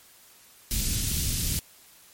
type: band-stop noise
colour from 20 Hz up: pink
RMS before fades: -27 dBFS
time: 0.71-1.59 s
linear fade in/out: 0 ms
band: 160 to 4200 Hz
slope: 12 dB/octave
effects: white hiss -54 dBFS RMS until 2.13 s + MP3 64 kbps